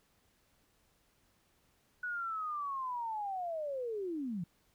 sine linear sweep, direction down, 1480 to 160 Hz, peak -35 dBFS, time 2.03-4.44 s, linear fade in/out 5 ms, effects pink hiss -72 dBFS RMS until 4.74 s

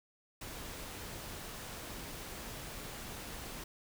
pink noise, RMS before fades -45 dBFS, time 0.41-3.64 s, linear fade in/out 5 ms, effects none

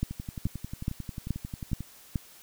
two click trains, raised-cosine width 5 ms, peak -15 / -23 dBFS, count 6 / 20, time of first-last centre 0.03-2.158 / 0.11-1.806 s, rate 2.35 / 11.2 Hz, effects white hiss -53 dBFS RMS until 2.42 s

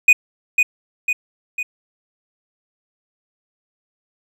triangle tone with echo, 2480 Hz, D#7, 6 cents flat, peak -4 dBFS, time 0.08-0.13 s, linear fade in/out 5 ms, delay 500 ms, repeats 3, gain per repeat -5 dB, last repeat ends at 1.63 s, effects none

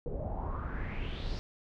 brown noise with low-pass filter sweep, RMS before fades -36 dBFS, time 0.06-1.39 s, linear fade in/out 0 ms, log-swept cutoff 470 to 5100 Hz, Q 5, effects none

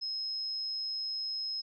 sine tone, 5140 Hz, E8, 45 cents flat, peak -33 dBFS, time 0.01-1.62 s, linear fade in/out 20 ms, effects none

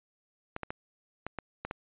clicks, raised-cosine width 0.5 ms, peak -20 dBFS, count 7, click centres 0.564 / 0.633 / 0.705 / 1.266 / 1.387 / 1.65 / 1.711 s, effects resampled to 8000 Hz

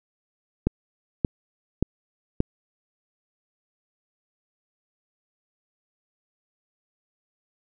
click train, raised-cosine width 3 ms, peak -7 dBFS, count 4, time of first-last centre 0.67-2.404 s, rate 1.73 Hz, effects none

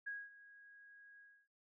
sine tone with ADSR envelope, 1648 Hz, G#6, 14 cents flat, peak -40 dBFS, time 0.06-1.48 s, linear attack 14 ms, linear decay 220 ms, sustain -18 dB, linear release 280 ms, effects none

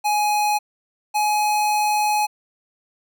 square tone pair in turn, 837 / 841.8 Hz, G#5 / G#5, +13 / +23 cents, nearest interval unison, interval 10 cents, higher second, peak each -18 / -18 dBFS, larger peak neither, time 0.04-0.59 / 1.14-2.27 s, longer second, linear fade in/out 20 ms, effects none

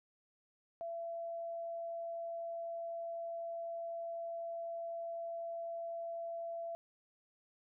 sine tone, 673 Hz, E5, 36 cents sharp, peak -39 dBFS, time 0.81-6.75 s, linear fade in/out 0 ms, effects none

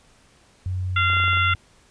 sine tone, 92.1 Hz, F#2, 7 cents flat, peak -23 dBFS, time 0.66-1.55 s, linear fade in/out 0 ms
harmonic tone, 690 Hz, F5, 21 cents flat, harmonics 2 / 3 / 4 / 5, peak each -20 / -24 / -26 / -28 dBFS, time 0.96-1.54 s, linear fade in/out 5 ms
clicks, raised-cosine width 1 ms, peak -25 dBFS, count 8, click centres 1.101 / 1.134 / 1.169 / 1.201 / 1.239 / 1.281 / 1.333 / 1.372 s
effects pink hiss -56 dBFS RMS until 1.9 s + resampled to 22050 Hz

